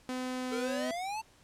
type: tone with pitch glide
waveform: sawtooth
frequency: 254.5 to 252.6 Hz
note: C4 to B3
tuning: -48 to +39 cents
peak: -30 dBFS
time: 0.09-0.91 s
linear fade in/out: 0 ms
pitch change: -13 cents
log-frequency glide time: 0.37-0.75 s
type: exponential sweep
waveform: square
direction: up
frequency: 440 to 906 Hz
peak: -35 dBFS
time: 0.51-1.22 s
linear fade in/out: 20 ms
effects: pink hiss -62 dBFS RMS until 1.43 s + low-pass 10000 Hz 12 dB/octave